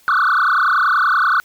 sine tone with frequency modulation, 1316 Hz, E6, 3 cents flat, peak -10 dBFS, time 0.08-1.4 s, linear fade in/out 0 ms, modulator 30.5 Hz, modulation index 6.6, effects tanh soft clip ceiling -10 dBFS + white hiss -52 dBFS RMS until 1.44 s

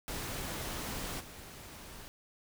pink noise with level steps, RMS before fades -39 / -49 dBFS, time 0.08-2.08 s, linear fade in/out 0 ms, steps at 1.19 s, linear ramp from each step 20 ms, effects none

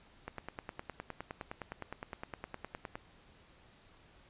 click train, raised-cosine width 0.5 ms, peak -25 dBFS, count 27, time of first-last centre 0.28-2.955 s, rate 9.72 Hz, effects pink hiss -62 dBFS RMS until 4.29 s + resampled to 8000 Hz

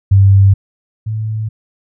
sine tone pair in turn, 98 / 109.12 Hz, G2 / A2, 0 / -14 cents, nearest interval major second, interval 186 cents, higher second, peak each -4 / -16 dBFS, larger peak first, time 0.11-0.54 / 1.06-1.49 s, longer neither, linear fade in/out 10 ms, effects none

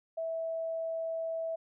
sine tone, 654 Hz, E5, 14 cents flat, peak -32 dBFS, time 0.17-1.56 s, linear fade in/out 10 ms, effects none

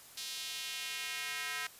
square tone with high-pass filter sweep, 144.5 Hz, D3, 28 cents flat, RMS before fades -40 dBFS, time 0.17-1.67 s, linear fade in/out 5 ms, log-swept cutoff 4000 to 1700 Hz, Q 1.6, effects white hiss -55 dBFS RMS until 1.79 s + resampled to 32000 Hz

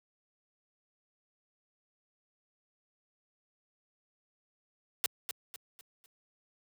white noise with echo, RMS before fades -29 dBFS, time 5.04-5.06 s, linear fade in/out 0 ms, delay 250 ms, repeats 4, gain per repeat -8 dB, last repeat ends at 6.06 s, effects high-pass 100 Hz 12 dB/octave

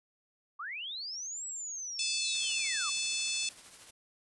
sine linear two-way sweep, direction up then down, 1085 to 7850 to 1085 Hz, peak -37 dBFS, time 0.59-2.9 s, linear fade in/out 10 ms, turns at 1.46 s
harmonic tone, 873 Hz, A5, 14 cents flat, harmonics 3 / 4 / 5 / 6 / 7 / 8 / 9 / 10, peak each -37 / -38 / -39 / -40 / -40 / -41 / -42 / -42 dBFS, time 1.99-3.49 s, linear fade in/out 2 ms
white noise with tremolo, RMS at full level -50 dBFS, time 2.34-3.91 s, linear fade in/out 10 ms, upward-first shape triangle, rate 13 Hz, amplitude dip 50%
effects resampled to 24000 Hz

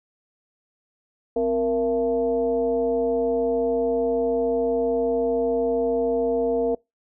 sine tone with frequency modulation, 466.6 Hz, A#4, 2 cents sharp, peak -19 dBFS, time 1.36-6.75 s, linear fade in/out 5 ms, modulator 207 Hz, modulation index 0.77, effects noise-tail reverb RT60 0.2 s tail -25 dB re dry

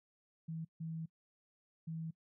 sine tone bursts at uneven times, 162.1 Hz, E3, 29 cents flat, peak -39 dBFS, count 3, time 0.48-0.65 / 0.8-1.06 / 1.87-2.11 s, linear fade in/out 10 ms, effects noise-tail reverb RT60 0.1 s tail -23 dB re dry

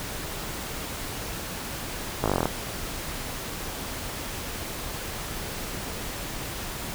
slowing click train, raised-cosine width 1 ms, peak -9 dBFS, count 11, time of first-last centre 2.24-2.456 s, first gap 18 ms, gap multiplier 1.04, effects pink hiss -34 dBFS RMS until 6.94 s

